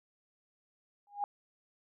sine tone with exponential growth, 816 Hz, G#5, 31 cents flat, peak -27 dBFS, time 1.07-1.24 s, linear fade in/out 1 ms, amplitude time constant 36 ms, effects none

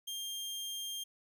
sawtooth tone, 3200 Hz, G7, 35 cents sharp, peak -35 dBFS, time 0.07-1.04 s, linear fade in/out 10 ms, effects none

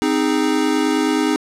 square chord, Ab major, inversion first, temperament equal with one note detuned, 261.6 / 311.1 / 412 Hz, C4 / Eb4 / Ab4, 0 / 0 / -14 cents, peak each -21 / -19 / -23 dBFS, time 0.02-1.36 s, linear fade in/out 0 ms, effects low-pass 9000 Hz 12 dB/octave + 8-bit

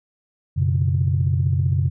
sine chord, F# suspended fourth, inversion none, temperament just, 92.5 / 123.33 / 138.75 Hz, F#2 / B2 / C#3, 0 / -2 / +2 cents, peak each -19 / -23 / -20 dBFS, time 0.56-1.9 s, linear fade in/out 20 ms, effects tanh soft clip ceiling -8 dBFS

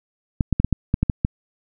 clicks, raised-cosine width 5 ms, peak -5 dBFS, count 9, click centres 0.408 / 0.527 / 0.6 / 0.646 / 0.727 / 0.941 / 1.03 / 1.098 / 1.249 s, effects none

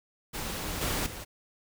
pink noise with level steps, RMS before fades -35 / -30 / -41 dBFS, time 0.33-1.25 s, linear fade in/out 20 ms, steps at 0.81 / 1.06 s, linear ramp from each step 5 ms, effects none

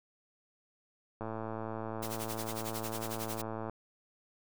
click train, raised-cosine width 1 ms, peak -25 dBFS, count 277, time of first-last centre 1.21-3.696 s, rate 111 Hz
white noise with tremolo, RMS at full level -40 dBFS, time 2.02-3.42 s, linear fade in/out 10 ms, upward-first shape sine, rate 11 Hz, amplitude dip 85%
effects none

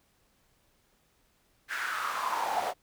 brown noise with high-pass filter sweep, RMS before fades -32 dBFS, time 1.68-2.74 s, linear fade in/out 50 ms, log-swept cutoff 1700 to 670 Hz, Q 5.6, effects pink hiss -69 dBFS RMS until 2.82 s

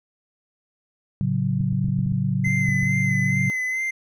sine chord, F# minor, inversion first, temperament just, 111 / 138.75 / 185 Hz, A2 / C#3 / F#3, +16 / +2 / 0 cents, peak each -26 / -23 / -24 dBFS, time 1.21-3.5 s, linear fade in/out 0 ms
clicks, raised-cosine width 5 ms, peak -21 dBFS, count 10, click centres 1.61 / 1.727 / 1.844 / 1.884 / 1.99 / 2.064 / 2.123 / 2.475 / 2.689 / 2.831 s
triangle tone with vibrato, 2051 Hz, C7, 35 cents flat, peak -21 dBFS, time 2.44-3.91 s, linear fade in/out 10 ms, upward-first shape sine, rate 2.3 Hz, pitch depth 34 cents each way
effects none

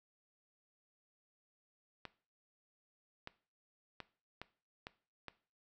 clicks, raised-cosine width 0.3 ms, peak -28 dBFS, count 6, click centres 2.053 / 3.274 / 4.003 / 4.416 / 4.869 / 5.283 s, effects noise-tail reverb RT60 0.4 s tail -18 dB re dry

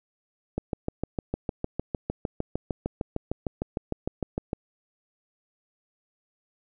click train, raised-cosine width 2 ms, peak -14 dBFS, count 27, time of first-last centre 0.58-4.531 s, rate 6.58 Hz, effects none

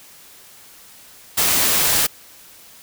white noise, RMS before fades -17 dBFS, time 1.37-2.07 s, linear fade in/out 10 ms, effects white hiss -45 dBFS RMS until 2.82 s

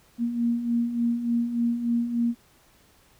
sine beating tone pair, 233.1 / 236.5 Hz, A#3 / A#3, 0 / +25 cents, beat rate 3.4 Hz, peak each -30 / -23 dBFS, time 0.18-2.35 s, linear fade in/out 50 ms, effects pink hiss -59 dBFS RMS until 3.19 s

